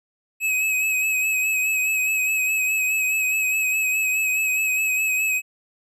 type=tone with vibrato; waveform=square; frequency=2555 Hz; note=D#7; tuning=45 cents sharp; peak=-20 dBFS; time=0.4-5.42 s; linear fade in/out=50 ms; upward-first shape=sine; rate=4.8 Hz; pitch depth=33 cents each way; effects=none